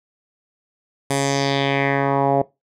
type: tone with low-pass filter sweep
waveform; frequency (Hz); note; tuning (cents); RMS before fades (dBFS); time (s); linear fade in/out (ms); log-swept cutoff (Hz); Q
10% pulse; 138.59; C#3; 0; -19; 1.1-2.42; 5; 10000 to 650; 2.6
effects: noise-tail reverb RT60 0.2 s tail -19 dB re dry